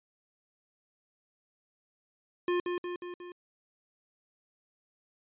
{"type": "tone with echo", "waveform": "square", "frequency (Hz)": 354.3, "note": "F4", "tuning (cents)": 25, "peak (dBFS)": -27, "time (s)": [2.48, 2.6], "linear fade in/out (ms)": 2, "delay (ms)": 180, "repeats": 4, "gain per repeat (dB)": -4, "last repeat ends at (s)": 3.32, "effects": ["resampled to 8000 Hz"]}